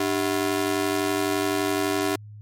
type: ring-modulated tone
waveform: sawtooth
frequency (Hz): 346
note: F4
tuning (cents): -16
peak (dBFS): -15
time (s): 0-2.16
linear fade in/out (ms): 5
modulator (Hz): 45.9
effects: added 105 Hz sine -39 dBFS peak until 2.41 s + MP3 64 kbps

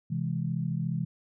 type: chord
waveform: sine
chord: C augmented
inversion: none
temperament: equal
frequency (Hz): 130.81 / 164.81 / 207.7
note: C3 / E3 / G#3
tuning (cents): 0 / 0 / 0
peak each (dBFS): -32 / -30 / -36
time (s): 0.1-1.05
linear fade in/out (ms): 10
effects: none

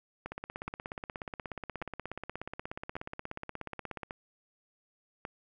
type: two click trains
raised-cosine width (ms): 0.5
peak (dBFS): -23 / -23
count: 64 / 5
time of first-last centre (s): 0.26-4.032 / 0.68-5.251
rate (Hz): 16.7 / 0.875
effects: none

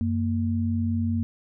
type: tone pair together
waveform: sine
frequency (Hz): 93.1 / 231.3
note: F#2 / A#3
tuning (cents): +11 / -13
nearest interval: octave + major third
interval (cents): 1576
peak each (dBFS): -25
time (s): 0.01-1.23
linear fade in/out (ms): 0
effects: none

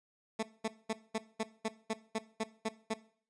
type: tone bursts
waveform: 15% pulse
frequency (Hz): 221.2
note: A3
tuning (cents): +9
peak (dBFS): -25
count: 11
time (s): 0.39-2.941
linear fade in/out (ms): 10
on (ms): 41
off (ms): 210
effects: noise-tail reverb RT60 0.5 s tail -18 dB re dry + resampled to 22050 Hz

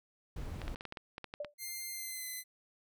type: noise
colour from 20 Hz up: brown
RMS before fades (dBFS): -41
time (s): 0.36-0.75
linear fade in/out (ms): 5
type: clicks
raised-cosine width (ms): 0.3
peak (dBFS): -26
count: 11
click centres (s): 0.617 / 0.68 / 0.759 / 0.809 / 0.853 / 0.924 / 0.972 / 1.181 / 1.243 / 1.339 / 1.447
type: tone with exponential decay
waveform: sine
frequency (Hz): 587.3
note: D5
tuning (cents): 0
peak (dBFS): -33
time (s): 1.4-1.54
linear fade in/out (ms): 5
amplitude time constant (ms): 30
type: tone with pitch glide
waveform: 5% pulse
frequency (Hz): 2101 to 2032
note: C7 to B6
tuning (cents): +7 to +49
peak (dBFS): -30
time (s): 1.58-2.44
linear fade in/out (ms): 50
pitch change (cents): -58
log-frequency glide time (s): 1.91-2.27
effects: none

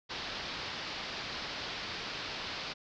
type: low-pass noise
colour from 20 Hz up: white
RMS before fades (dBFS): -40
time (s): 0.09-2.74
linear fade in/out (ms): 20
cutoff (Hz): 5000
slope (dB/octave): 48
effects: none

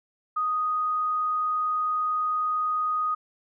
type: tone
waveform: sine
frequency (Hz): 1244.5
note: D#6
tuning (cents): 0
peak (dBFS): -23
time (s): 0.36-3.15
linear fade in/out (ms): 10
effects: none

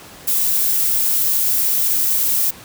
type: noise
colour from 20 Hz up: violet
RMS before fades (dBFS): -17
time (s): 0.27-2.51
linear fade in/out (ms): 10
effects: pink hiss -39 dBFS RMS until 2.64 s + high-pass 80 Hz 12 dB/octave

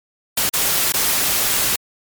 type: noise with dropouts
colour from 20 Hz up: white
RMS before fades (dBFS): -18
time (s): 0.37-1.76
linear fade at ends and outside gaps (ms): 5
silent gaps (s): 0.494-0.535 / 0.923-0.938
effects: MP3 96 kbps

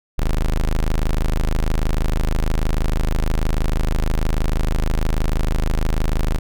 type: tone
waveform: 35% pulse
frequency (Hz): 26.27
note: G#0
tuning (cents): +21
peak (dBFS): -14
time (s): 0.18-6.39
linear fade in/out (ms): 10
effects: none

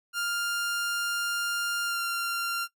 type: tone with pitch glide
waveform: sawtooth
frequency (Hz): 1400 to 1384.7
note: F6 to F6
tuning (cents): +4 to -15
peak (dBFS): -24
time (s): 0.13-2.68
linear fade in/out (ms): 50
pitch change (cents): -19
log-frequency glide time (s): 1.85-2.01
effects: noise-tail reverb RT60 0.1 s tail -18 dB re dry

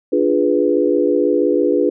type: chord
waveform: sine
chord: D diminished seventh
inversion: none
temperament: equal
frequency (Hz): 293.7 / 349.2 / 415.3 / 493.9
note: D4 / F4 / Ab4 / Cb5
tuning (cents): 0 / 0 / 0 / 0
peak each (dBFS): -18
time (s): 0.12-1.9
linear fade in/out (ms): 10
effects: none

